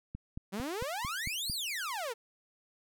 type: click train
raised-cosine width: 5 ms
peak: -27 dBFS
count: 7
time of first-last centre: 0.15-1.498 s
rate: 4.45 Hz
type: exponential two-way sweep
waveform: sawtooth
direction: up then down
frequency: 183.5 to 4937 to 429.1 Hz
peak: -31 dBFS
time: 0.52-2.14 s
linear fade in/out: 20 ms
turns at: 1.52 s
effects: none